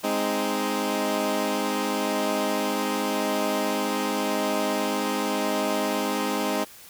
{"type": "chord", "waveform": "15% pulse", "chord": "Ab major", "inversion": "none", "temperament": "equal", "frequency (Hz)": [207.7, 261.6, 311.1], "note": ["Ab3", "C4", "Eb4"], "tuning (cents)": [0, 0, 0], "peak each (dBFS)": -22, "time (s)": [0.03, 6.65], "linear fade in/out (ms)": 20, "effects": ["white hiss -47 dBFS RMS until 6.89 s"]}